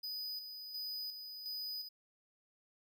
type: tone with tremolo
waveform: square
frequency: 4978 Hz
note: D#8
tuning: in tune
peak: -40 dBFS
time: 0.03-1.89 s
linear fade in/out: 10 ms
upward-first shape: square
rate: 1.4 Hz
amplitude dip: 50%
effects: none